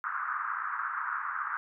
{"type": "band-pass noise", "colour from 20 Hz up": "white", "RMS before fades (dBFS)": -34, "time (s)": [0.04, 1.57], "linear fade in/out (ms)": 0, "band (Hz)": [1100, 1500], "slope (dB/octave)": 48, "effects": []}